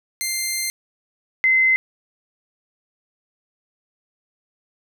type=tone pair in turn; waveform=10% pulse / sine; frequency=2093 / 2059 Hz; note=C7 / C7; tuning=0 / -28 cents; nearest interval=unison; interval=28 cents; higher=first; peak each=-13 dBFS; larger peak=neither; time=0.21-0.7 / 1.44-1.76 s; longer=first; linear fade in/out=0 ms; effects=none